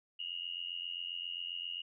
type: tone with amplitude modulation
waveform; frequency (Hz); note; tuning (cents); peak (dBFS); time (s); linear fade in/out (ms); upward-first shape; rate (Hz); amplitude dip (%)
sine; 2866; F7; +44; -34; 0.19-1.82; 10; sine; 87.5; 90
effects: none